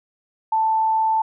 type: tone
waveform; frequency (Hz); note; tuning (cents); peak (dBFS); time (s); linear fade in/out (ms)
sine; 883; A5; +6; -16; 0.52-1.22; 5
effects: none